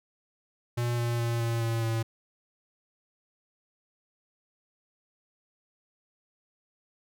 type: tone with pitch steps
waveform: square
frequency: 119.9 / 118.59 / 117.3 / 116.02 / 114.75 / 113.5 Hz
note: A#2 / A#2 / A#2 / A#2 / A#2 / A#2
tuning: +49 / +30 / +11 / -8 / -27 / -46 cents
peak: -27 dBFS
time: 0.77-2.03 s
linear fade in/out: 10 ms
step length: 210 ms
effects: none